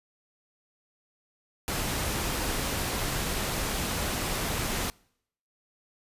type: noise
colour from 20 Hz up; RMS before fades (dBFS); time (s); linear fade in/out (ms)
pink; -30; 1.68-4.9; 0
effects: noise-tail reverb RT60 0.7 s tail -26 dB re dry + resampled to 32000 Hz